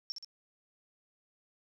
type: tone with echo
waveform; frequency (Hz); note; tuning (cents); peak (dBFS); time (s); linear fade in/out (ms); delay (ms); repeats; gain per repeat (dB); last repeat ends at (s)
sine; 5460; F8; -40; -34; 0.1-0.12; 0; 63; 2; -5; 0.246
effects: none